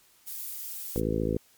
violet noise, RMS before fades -37 dBFS, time 0.26-1.01 s, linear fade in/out 20 ms
harmonic tone, 54.4 Hz, A1, 19 cents flat, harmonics 1 / 2 / 3 / 4 / 5 / 6 / 7 / 8 / 9, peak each -34 / -34 / -34 / -34 / -34 / -34 / -34 / -34 / -34 dBFS, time 0.96-1.37 s, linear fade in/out 0 ms
effects white hiss -61 dBFS RMS until 1.57 s + MP3 96 kbps

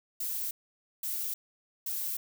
violet noise bursts, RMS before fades -34 dBFS, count 3, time 0.2-2.17 s, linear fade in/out 5 ms, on 310 ms, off 520 ms, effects none

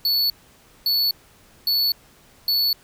square tone bursts, 4435 Hz, C#8, in tune, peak -18 dBFS, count 4, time 0.05-2.73 s, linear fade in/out 2 ms, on 250 ms, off 560 ms, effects pink hiss -53 dBFS RMS until 2.83 s

